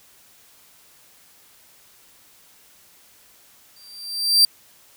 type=tone with exponential growth; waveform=40% pulse; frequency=4699 Hz; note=D8; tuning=in tune; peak=-8 dBFS; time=3.76-4.45 s; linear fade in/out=2 ms; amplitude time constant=150 ms; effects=white hiss -53 dBFS RMS until 4.96 s